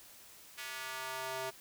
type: tone with high-pass filter sweep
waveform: square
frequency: 131 Hz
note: C3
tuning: 2 cents sharp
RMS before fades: -41 dBFS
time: 0.57-1.51 s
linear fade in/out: 20 ms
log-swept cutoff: 2000 to 550 Hz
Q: 1.2
effects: white hiss -56 dBFS RMS until 1.6 s